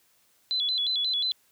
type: tone with vibrato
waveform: sine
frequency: 3700 Hz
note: A#7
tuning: 14 cents flat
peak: -24 dBFS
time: 0.51-1.32 s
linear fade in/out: 0 ms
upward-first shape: square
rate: 5.6 Hz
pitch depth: 150 cents each way
effects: white hiss -65 dBFS RMS until 1.51 s + high-pass 60 Hz 12 dB/octave